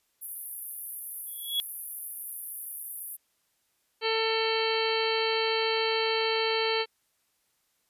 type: high-pass noise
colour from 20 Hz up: pink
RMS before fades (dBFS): -36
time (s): 0.21-3.17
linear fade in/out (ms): 20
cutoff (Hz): 10000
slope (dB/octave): 96
type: tone with exponential growth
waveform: sine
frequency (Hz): 3355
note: G#7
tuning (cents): +17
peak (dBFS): -22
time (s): 1.27-1.6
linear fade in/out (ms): 0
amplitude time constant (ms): 70
type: harmonic tone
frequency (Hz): 446.6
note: A4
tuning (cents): +26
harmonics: 1 / 2 / 3 / 4 / 5 / 6 / 7 / 9 / 10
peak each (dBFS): -28 / -33 / -37 / -38 / -35 / -36 / -34 / -36 / -36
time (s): 4.01-6.86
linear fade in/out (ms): 50
effects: white hiss -73 dBFS RMS until 7.89 s + resampled to 32000 Hz